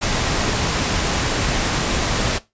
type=noise; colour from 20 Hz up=pink; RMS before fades=-20 dBFS; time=0.01-2.39 s; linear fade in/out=20 ms; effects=noise-tail reverb RT60 0.2 s tail -17 dB re dry + resampled to 16000 Hz